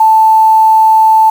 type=tone with quantisation; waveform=sine; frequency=880 Hz; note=A5; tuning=in tune; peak=-3 dBFS; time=0-1.3 s; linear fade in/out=5 ms; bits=5; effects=none